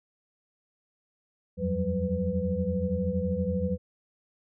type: tone cluster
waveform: sine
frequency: 81.6 / 90.3 / 179.9 / 192.4 / 498.7 Hz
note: E2 / F#2 / F#3 / G3 / B4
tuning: -17 / -42 / -48 / -32 / +17 cents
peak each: -35 / -34 / -31 / -31 / -31 dBFS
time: 1.57-3.78 s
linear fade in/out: 50 ms
effects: none